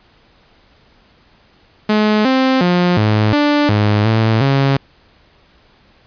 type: tone with pitch steps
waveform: sawtooth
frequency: 212.9 / 262.1 / 177.6 / 107 / 293.3 / 104.7 / 111.3 / 137.2 Hz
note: G#3 / C4 / F3 / A2 / D4 / G#2 / A2 / C#3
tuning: +43 / +3 / +29 / -48 / -2 / +15 / +20 / -17 cents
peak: -7 dBFS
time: 1.89-4.77 s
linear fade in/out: 5 ms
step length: 360 ms
effects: pink hiss -51 dBFS RMS until 6.06 s + resampled to 11025 Hz